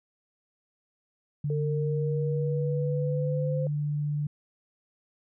sine tone with pitch glide, 146 to 147.44 Hz, D3 to D3, -10 to +7 cents, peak -26 dBFS, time 1.44-4.27 s, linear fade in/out 5 ms, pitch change +17 cents, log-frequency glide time 3.04-3.37 s
sine linear sweep, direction up, 449.9 to 520 Hz, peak -30 dBFS, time 1.5-3.67 s, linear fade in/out 2 ms
effects none

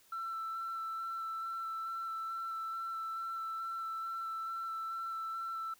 sine tone with vibrato, 1336 Hz, E6, 23 cents sharp, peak -35 dBFS, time 0.12-5.74 s, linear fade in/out 5 ms, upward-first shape square, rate 2.3 Hz, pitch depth 9 cents each way, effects tanh soft clip ceiling -34 dBFS + white hiss -65 dBFS RMS until 5.79 s

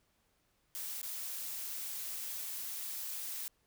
blue noise with dropouts, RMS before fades -41 dBFS, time 0.75-3.48 s, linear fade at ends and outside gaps 0 ms, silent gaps 1.015-1.03 s, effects pink hiss -75 dBFS RMS until 3.66 s

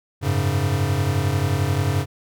square chord, F# suspended second, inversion none, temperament equal, 92.5 / 103.83 / 138.59 Hz, F#2 / G#2 / C#3, 0 / 0 / 0 cents, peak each -24 dBFS, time 0.21-2.06 s, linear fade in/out 50 ms, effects none

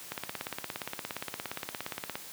click train, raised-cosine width 0.3 ms, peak -18 dBFS, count 36, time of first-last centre 0.12-2.155 s, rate 17.2 Hz, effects white hiss -46 dBFS RMS until 2.32 s + high-pass 100 Hz 12 dB/octave

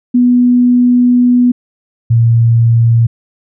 sine tone pair in turn, 245.8 / 116 Hz, B3 / A#2, -8 / -8 cents, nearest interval octave + minor second, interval 1300 cents, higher first, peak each -5 dBFS, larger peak neither, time 0.14-1.52 / 2.1-3.07 s, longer first, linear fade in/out 10 ms, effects none

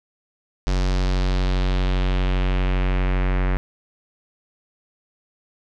square tone with low-pass filter sweep, 46.25 Hz, F#1, in tune, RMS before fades -20 dBFS, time 0.67-3.57 s, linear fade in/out 0 ms, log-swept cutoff 5500 to 2000 Hz, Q 1.9, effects none

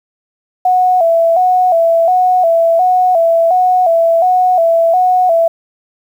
sine tone with vibrato, 698.5 Hz, F5, in tune, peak -7 dBFS, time 0.65-5.48 s, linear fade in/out 5 ms, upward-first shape square, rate 1.4 Hz, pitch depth 85 cents each way, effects 7-bit

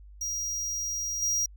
square tone with level steps, 5720 Hz, F8, 41 cents sharp, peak -30 / -25 dBFS, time 0.21-1.46 s, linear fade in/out 5 ms, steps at 1.22 s, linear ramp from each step 5 ms, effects added 50 Hz sine -46 dBFS peak until 1.56 s

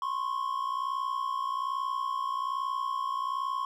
triangle tone pair together, 1029 / 1090.2 Hz, C6 / C#6, -29 / -29 cents, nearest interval minor second, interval 100 cents, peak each -32 / -29 dBFS, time 0.02-3.65 s, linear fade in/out 2 ms, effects none

